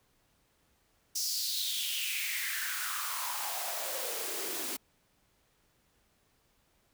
white noise with high-pass filter sweep, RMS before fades -35 dBFS, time 1.15-4.77 s, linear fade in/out 10 ms, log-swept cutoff 5600 to 280 Hz, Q 5, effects pink hiss -71 dBFS RMS until 6.93 s

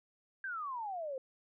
sine exponential sweep, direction down, 1618 to 510 Hz, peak -37 dBFS, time 0.44-1.18 s, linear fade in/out 2 ms, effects none

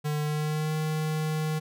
square tone with pitch glide, 150 to 155.47 Hz, D3 to D#3, +37 to -1 cents, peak -27 dBFS, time 0.04-1.6 s, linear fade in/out 20 ms, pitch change +62 cents, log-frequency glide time 0.23-0.74 s, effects none

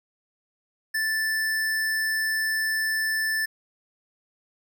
square tone, 1760 Hz, A6, in tune, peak -24 dBFS, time 0.94-3.46 s, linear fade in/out 10 ms, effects none

